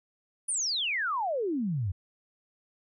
sine exponential sweep, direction down, 9956 to 85.7 Hz, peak -27 dBFS, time 0.48-1.92 s, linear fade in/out 10 ms, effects none

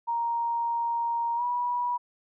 sine tone with pitch glide, 935 to 972.5 Hz, A#5 to B5, +5 to -27 cents, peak -25 dBFS, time 0.07-1.98 s, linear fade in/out 20 ms, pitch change +68 cents, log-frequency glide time 1.36-1.43 s, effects none

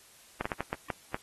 slowing click train, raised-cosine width 0.5 ms, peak -16 dBFS, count 7, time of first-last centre 0.41-1.145 s, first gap 45 ms, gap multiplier 1.4, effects white hiss -57 dBFS RMS until 1.22 s + AAC 32 kbps

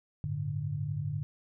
sine chord, G suspended second, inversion none, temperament equal, 98 / 110 / 146.83 Hz, G2 / A2 / D3, 0 / 0 / 0 cents, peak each -38 / -37 / -33 dBFS, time 0.24-1.23 s, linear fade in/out 0 ms, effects none

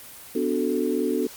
sine chord, B minor seventh, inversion none, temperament equal with one note detuned, 250.2 / 293.7 / 370 / 440 Hz, B3 / D4 / F#4 / A4, +23 / 0 / 0 / 0 cents, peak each -27 dBFS, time 0.35-1.27 s, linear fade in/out 5 ms, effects white hiss -43 dBFS RMS until 1.36 s + Opus 32 kbps

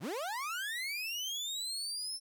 30% pulse linear sweep, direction up, 100.8 to 5350 Hz, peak -33 dBFS, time 0-2.2 s, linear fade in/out 50 ms, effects none

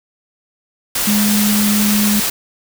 sine tone in noise, 208.2 Hz, G#3, 5 cents sharp, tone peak -13 dBFS, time 1.07-2.2 s, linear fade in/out 5 ms, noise white, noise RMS -18 dBFS, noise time 0.95-2.3 s, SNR +2 dB, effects none

